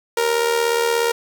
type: tone with amplitude modulation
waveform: sawtooth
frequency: 467.3 Hz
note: A#4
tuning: 4 cents sharp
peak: -10 dBFS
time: 0.17-1.12 s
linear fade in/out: 5 ms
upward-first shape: sine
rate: 76.9 Hz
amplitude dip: 60%
effects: none